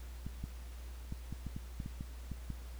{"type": "clicks", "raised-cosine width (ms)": 5, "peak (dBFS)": -28, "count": 11, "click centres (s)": [0.266, 0.44, 1.124, 1.326, 1.467, 1.565, 1.802, 1.861, 2.009, 2.317, 2.503], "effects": ["added 60 Hz sine -44 dBFS peak until 2.79 s", "pink hiss -58 dBFS RMS until 2.79 s"]}